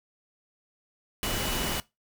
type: tone in noise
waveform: sine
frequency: 2948 Hz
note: F#7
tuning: 7 cents flat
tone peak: -37 dBFS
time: 1.23-1.8 s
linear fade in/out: 0 ms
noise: pink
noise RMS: -30 dBFS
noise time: 1.23-1.8 s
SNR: -10 dB
effects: noise-tail reverb RT60 0.2 s tail -20 dB re dry